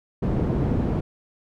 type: low-pass noise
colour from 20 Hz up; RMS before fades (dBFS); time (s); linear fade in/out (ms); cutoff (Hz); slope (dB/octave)
white; -23; 0.22-1.01; 10; 250; 12
effects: none